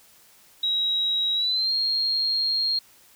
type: tone with pitch glide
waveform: sine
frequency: 3841 to 4237 Hz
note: B7 to C8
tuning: -49 to +21 cents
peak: -21 dBFS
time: 0.63-2.79 s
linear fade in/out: 5 ms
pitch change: +170 cents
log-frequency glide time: 1.34-1.73 s
effects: white hiss -55 dBFS RMS until 3.15 s